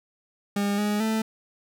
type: tone with pitch steps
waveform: 40% pulse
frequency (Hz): 202.3 / 208 / 220.5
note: G#3 / G#3 / A3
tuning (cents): -45 / +3 / +4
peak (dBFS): -22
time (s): 0.56-1.22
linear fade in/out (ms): 5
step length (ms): 220
effects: none